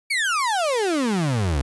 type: exponential sweep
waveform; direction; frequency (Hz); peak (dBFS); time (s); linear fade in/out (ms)
35% pulse; down; 2310 to 64; -18; 0.1-1.62; 10
effects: resampled to 24000 Hz